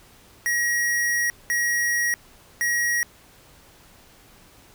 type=tone bursts at uneven times; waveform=square; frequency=1900 Hz; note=A#6; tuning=33 cents sharp; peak=-21 dBFS; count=3; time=0.46-1.3 / 1.5-2.14 / 2.61-3.03 s; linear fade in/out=0 ms; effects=pink hiss -52 dBFS RMS until 4.74 s